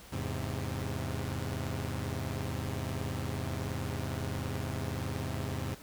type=chord; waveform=sawtooth; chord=E augmented; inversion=none; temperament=equal with one note detuned; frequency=82.41 / 103.83 / 132.18 Hz; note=E2 / G#2 / B#2; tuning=0 / 0 / +18 cents; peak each=-34 dBFS; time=0.12-5.75 s; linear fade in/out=10 ms; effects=pink hiss -52 dBFS RMS until 5.82 s